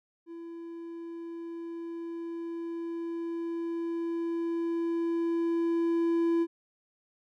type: tone with level ramp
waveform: triangle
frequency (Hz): 335.5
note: E4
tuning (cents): +31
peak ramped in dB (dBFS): -38 to -21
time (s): 0.26-6.47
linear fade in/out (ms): 50
effects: none